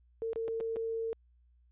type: tone with dropouts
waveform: sine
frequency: 452.6 Hz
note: A4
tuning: 49 cents sharp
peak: -32 dBFS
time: 0.22-1.13 s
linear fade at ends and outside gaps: 0 ms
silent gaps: 0.332-0.359 / 0.48-0.484 / 0.602-0.608 / 0.76-0.767 s
effects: added 60 Hz sine -62 dBFS peak until 1.71 s + resampled to 8000 Hz